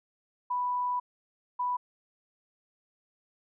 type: tone bursts at uneven times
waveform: sine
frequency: 987.8 Hz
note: B5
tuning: in tune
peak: -27 dBFS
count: 2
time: 0.5-1 / 1.59-1.77 s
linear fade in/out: 10 ms
effects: none